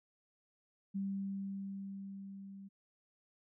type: tone with level ramp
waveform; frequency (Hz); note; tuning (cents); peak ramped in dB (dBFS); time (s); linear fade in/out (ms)
sine; 196; G3; 0; -34 to -48; 0.94-2.69; 20
effects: none